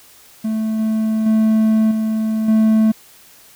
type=tone with level steps; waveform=triangle; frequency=219.2 Hz; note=A3; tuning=6 cents flat; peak=-15 / -13 / -9 / -14 / -8 dBFS; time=0.44-2.92 s; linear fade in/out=10 ms; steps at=0.79 / 1.26 / 1.91 / 2.48 s; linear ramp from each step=5 ms; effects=white hiss -46 dBFS RMS until 3.55 s